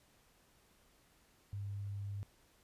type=tone; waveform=sine; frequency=100.5 Hz; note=G2; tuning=44 cents sharp; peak=-39 dBFS; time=1.53-2.23 s; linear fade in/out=0 ms; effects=pink hiss -69 dBFS RMS until 2.63 s + resampled to 32000 Hz